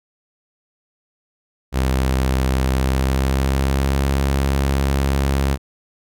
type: tone with pitch glide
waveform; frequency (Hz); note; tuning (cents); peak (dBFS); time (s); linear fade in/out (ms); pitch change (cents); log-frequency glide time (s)
sawtooth; 65.41 to 68.38; C2 to C#2; 0 to -23; -12; 1.72-5.58; 50; +77; 2.7-4.03
effects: none

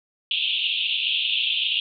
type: band-pass noise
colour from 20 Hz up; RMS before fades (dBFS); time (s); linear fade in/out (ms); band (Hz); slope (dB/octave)
white; -24; 0.31-1.8; 2; 2600 to 3600; 96
effects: none

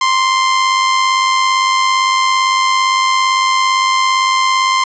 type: tone with amplitude modulation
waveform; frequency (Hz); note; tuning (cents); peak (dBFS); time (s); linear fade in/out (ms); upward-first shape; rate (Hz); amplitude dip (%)
sawtooth; 1046.5; C6; 0; -5; 0.01-4.84; 5; sine; 97.7; 40
effects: resampled to 16000 Hz + 7-bit

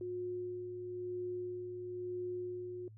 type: tone with tremolo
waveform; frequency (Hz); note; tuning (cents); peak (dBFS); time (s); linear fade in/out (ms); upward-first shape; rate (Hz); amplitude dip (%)
sine; 360; F#4; -47; -36; 0.01-2.88; 2; sine; 1; 40
effects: noise-tail reverb RT60 0.1 s tail -23 dB re dry + added 108 Hz sine -52 dBFS peak until 2.97 s

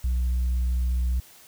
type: tone with vibrato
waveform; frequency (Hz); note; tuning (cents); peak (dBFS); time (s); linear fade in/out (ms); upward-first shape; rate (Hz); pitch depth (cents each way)
sine; 61.9; B1; +5; -19; 0.04-1.2; 5; sine; 15; 9
effects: tanh soft clip ceiling -20 dBFS + white hiss -51 dBFS RMS until 1.47 s

